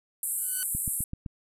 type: band-pass noise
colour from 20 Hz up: white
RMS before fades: -31 dBFS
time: 0.23-1.04 s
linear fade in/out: 2 ms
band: 7900 to 13000 Hz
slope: 96 dB/octave
type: tone with exponential growth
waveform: 15% pulse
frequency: 1500 Hz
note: F#6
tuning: 23 cents sharp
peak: -27 dBFS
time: 0.31-0.63 s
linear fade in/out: 0 ms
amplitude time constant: 68 ms
type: click train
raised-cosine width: 5 ms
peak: -22 dBFS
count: 5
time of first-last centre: 0.75-1.262 s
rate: 7.81 Hz
effects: none